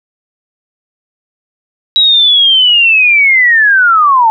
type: linear sweep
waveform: sine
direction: down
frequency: 3874 to 865 Hz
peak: -4 dBFS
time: 1.96-4.3 s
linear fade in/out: 0 ms
effects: none